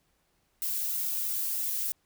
violet noise with flanger, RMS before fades -31 dBFS, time 0.62-1.92 s, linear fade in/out 0 ms, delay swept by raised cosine 1.4 to 2.6 ms, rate 2.9 Hz, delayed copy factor +0.55, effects pink hiss -72 dBFS RMS until 2.05 s

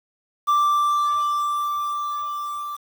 triangle tone with level ramp, 1174.7 Hz, D6, in tune, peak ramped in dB -13 to -26 dBFS, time 0.47-2.77 s, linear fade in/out 20 ms, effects 7-bit

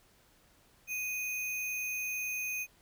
sine tone with sample-and-hold, 2489 Hz, D#7, in tune, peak -33 dBFS, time 0.87-2.67 s, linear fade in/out 50 ms, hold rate 8820 Hz, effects pink hiss -65 dBFS RMS until 2.81 s

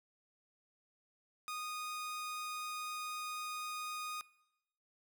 sawtooth tone, 1237 Hz, D#6, 10 cents flat, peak -36 dBFS, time 1.48-4.21 s, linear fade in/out 0 ms, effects noise-tail reverb RT60 0.9 s tail -21 dB re dry

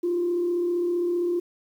sine tone with frequency modulation, 349.2 Hz, F4, in tune, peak -21 dBFS, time 0.03-1.4 s, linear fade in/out 10 ms, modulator 35.3 Hz, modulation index 0.31, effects tanh soft clip ceiling -17 dBFS + 9-bit

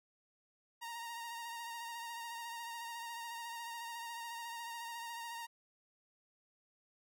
sawtooth tone with vibrato, 932.3 Hz, A#5, in tune, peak -39 dBFS, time 0.81-5.47 s, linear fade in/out 20 ms, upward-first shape sine, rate 14 Hz, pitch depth 29 cents each way, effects none

